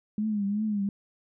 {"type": "tone with vibrato", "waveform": "sine", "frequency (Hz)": 207.7, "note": "G#3", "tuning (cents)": 0, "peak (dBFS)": -25, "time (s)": [0.18, 0.89], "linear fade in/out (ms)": 2, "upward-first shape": "triangle", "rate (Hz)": 2.7, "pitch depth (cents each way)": 97, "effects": []}